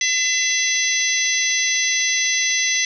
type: harmonic tone with a mistuned harmonic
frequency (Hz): 674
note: E5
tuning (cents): +38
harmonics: 3 / 4 / 5 / 6 / 7 / 8 / 9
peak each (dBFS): -21 / -28 / -26 / -28 / -32 / -32 / -21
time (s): 0.01-2.85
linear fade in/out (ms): 2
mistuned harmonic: 8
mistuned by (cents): -16
effects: none